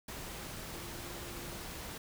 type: tone in noise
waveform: sine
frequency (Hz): 344.8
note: F4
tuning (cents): -22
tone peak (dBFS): -51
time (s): 0.75-1.63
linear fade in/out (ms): 5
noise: pink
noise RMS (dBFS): -44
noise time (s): 0.08-1.98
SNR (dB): -10
effects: none